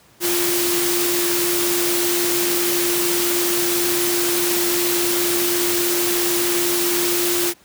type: tone in noise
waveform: sine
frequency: 349.2 Hz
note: F4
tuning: in tune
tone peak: -21 dBFS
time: 0.2-7.54 s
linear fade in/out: 50 ms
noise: white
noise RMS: -21 dBFS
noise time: 0.2-7.54 s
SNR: -3 dB
effects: pink hiss -52 dBFS RMS until 7.64 s + high-pass 100 Hz 12 dB/octave